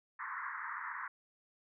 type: band-pass noise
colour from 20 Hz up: pink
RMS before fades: -42 dBFS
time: 0.19-1.08 s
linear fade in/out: 5 ms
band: 950 to 2000 Hz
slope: 96 dB/octave
effects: none

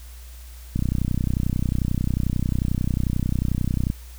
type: click train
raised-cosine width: 5 ms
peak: -10 dBFS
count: 99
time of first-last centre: 0.76-3.901 s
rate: 31.2 Hz
effects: added 60 Hz sine -38 dBFS peak until 4.18 s + white hiss -49 dBFS RMS until 4.18 s

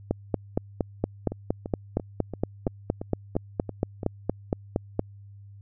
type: two click trains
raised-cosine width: 2 ms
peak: -10 / -19 dBFS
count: 22 / 9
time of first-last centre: 0.11-4.994 / 1.32-4.032 s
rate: 4.3 / 2.95 Hz
effects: added 100 Hz sine -44 dBFS peak until 5.61 s

